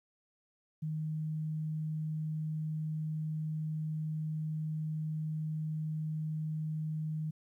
sine tone, 155.56 Hz, D#3, in tune, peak -33 dBFS, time 0.82-7.31 s, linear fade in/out 10 ms, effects 12-bit

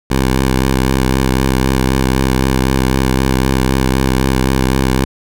10% pulse tone with vibrato, 65.41 Hz, C2, in tune, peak -3 dBFS, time 0.1-5.05 s, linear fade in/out 10 ms, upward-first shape sine, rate 3.9 Hz, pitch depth 31 cents each way, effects none

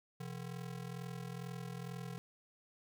square ring-modulated tone, 149.6 Hz, D3, 32 cents sharp, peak -40 dBFS, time 0.2-2.18 s, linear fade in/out 0 ms, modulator 21.1 Hz, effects none

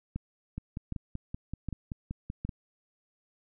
two click trains, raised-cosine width 5 ms, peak -23 / -21 dBFS, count 11 / 4, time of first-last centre 0.58-2.492 / 0.16-2.45 s, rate 5.23 / 1.31 Hz, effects none

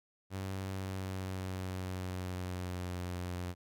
sawtooth tone with pitch glide, 95.8 to 89.38 Hz, G2 to F2, -39 to +41 cents, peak -33 dBFS, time 0.3-3.55 s, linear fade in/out 50 ms, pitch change -120 cents, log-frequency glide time 0.67-3.1 s, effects none

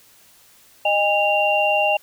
sine tone cluster, 616 / 811 / 2773 Hz, D#5 / G#5 / F7, -17 / -41 / -13 cents, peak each -20 dBFS, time 0.85-1.97 s, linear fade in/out 5 ms, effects white hiss -52 dBFS RMS until 2.02 s

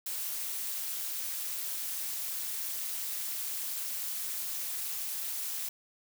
blue noise with amplitude modulation, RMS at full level -33 dBFS, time 0.06-5.69 s, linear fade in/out 5 ms, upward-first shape sine, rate 255 Hz, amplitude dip 65%, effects none

